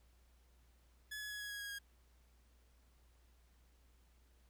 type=tone with pitch steps; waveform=sawtooth; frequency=1704 / 1692.2 / 1680.5 / 1668.9 / 1657.4 / 1646 / 1634.6 Hz; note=G#6 / G#6 / G#6 / G#6 / G#6 / G#6 / G#6; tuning=+44 / +32 / +20 / +8 / -4 / -16 / -28 cents; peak=-40 dBFS; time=1.11-1.789 s; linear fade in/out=10 ms; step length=97 ms; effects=added 60 Hz sine -66 dBFS peak until 4.49 s + pink hiss -75 dBFS RMS until 4.49 s

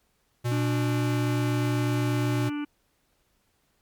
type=tone; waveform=square; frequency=120.6 Hz; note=B2; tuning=41 cents flat; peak=-25 dBFS; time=0.44-2.5 s; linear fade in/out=20 ms
type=harmonic tone; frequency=293.7 Hz; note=D4; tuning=in tune; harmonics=1 / 3 / 4 / 5 / 6 / 7 / 8 / 9 / 10; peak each=-28 / -45 / -45 / -44 / -55 / -55 / -45 / -54 / -49 dBFS; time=0.51-2.65 s; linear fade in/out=10 ms
effects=pink hiss -70 dBFS RMS until 3.81 s + MP3 96 kbps

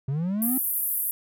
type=linear sweep; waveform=triangle; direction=up; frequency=129.1 to 267.7 Hz; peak=-22 dBFS; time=0.08-0.58 s; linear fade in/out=5 ms
type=band-pass noise; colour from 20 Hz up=white; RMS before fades=-27 dBFS; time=0.42-1.11 s; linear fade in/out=0 ms; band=11000 to 14000 Hz; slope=48 dB/octave
effects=none

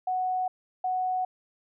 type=tone pair in turn; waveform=sine; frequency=740 / 740 Hz; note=F#5 / F#5; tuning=0 / 0 cents; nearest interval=unison; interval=0 cents; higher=neither; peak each=-25 dBFS; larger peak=neither; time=0.07-0.48 / 0.84-1.25 s; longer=neither; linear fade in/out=5 ms; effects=none

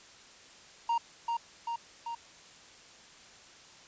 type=tone with echo; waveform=triangle; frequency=932.3 Hz; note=A#5; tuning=in tune; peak=-24 dBFS; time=0.89-0.98 s; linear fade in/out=5 ms; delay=390 ms; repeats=3; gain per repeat=-3 dB; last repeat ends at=2.15 s; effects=white hiss -54 dBFS RMS until 3.87 s + resampled to 16000 Hz

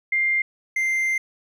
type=tone pair in turn; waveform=sine / triangle; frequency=2100 / 2090 Hz; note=C7 / C7; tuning=+6 / -2 cents; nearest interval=unison; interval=8 cents; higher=first; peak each=-18 / -18 dBFS; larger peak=neither; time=0.12-0.42 / 0.76-1.18 s; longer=second; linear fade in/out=5 ms; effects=none

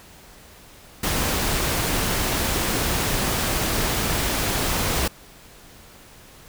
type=noise; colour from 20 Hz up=pink; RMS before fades=-23 dBFS; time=1.03-5.08 s; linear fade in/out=5 ms; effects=pink hiss -47 dBFS RMS until 6.48 s

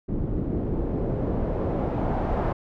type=noise with low-pass filter sweep; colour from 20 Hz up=pink; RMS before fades=-26 dBFS; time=0.08-2.53 s; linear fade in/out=10 ms; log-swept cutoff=290 to 870 Hz; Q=1.2; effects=none

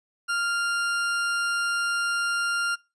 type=tone; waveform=40% pulse; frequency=1396.9 Hz; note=F6; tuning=in tune; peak=-23 dBFS; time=0.28-2.76 s; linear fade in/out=20 ms; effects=noise-tail reverb RT60 0.3 s tail -25 dB re dry + resampled to 24000 Hz

